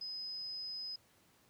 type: tone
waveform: sine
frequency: 5040 Hz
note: D#8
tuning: 21 cents sharp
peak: -40 dBFS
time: 0.01-0.96 s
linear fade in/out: 5 ms
effects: pink hiss -68 dBFS RMS until 1.49 s + high-pass 80 Hz 12 dB/octave